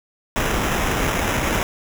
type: noise with sample-and-hold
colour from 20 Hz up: pink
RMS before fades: -21 dBFS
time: 0.36-1.63 s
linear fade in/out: 0 ms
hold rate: 4410 Hz
effects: none